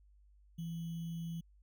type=tone with sample-and-hold; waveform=sine; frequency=166.3 Hz; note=E3; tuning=16 cents sharp; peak=-38 dBFS; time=0.58-1.41 s; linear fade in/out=10 ms; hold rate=3150 Hz; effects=added 50 Hz sine -61 dBFS peak until 1.62 s